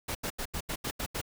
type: noise bursts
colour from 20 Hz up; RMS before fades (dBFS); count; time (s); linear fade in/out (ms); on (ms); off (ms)
pink; -34; 8; 0.08-1.215; 10; 71; 81
effects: none